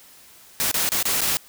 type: noise with dropouts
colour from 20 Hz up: white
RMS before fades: -22 dBFS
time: 0.6-1.37 s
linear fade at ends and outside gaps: 0 ms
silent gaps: 0.714-0.742 / 0.89-0.919 / 1.027-1.054 / 1.207-1.216 s
effects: white hiss -49 dBFS RMS until 1.48 s